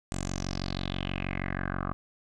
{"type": "tone with low-pass filter sweep", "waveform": "10% pulse", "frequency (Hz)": 46.25, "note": "F#1", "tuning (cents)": 0, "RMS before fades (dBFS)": -33, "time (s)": [0.12, 1.93], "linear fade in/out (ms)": 0, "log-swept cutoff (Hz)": [8100, 1200], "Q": 5.1, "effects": []}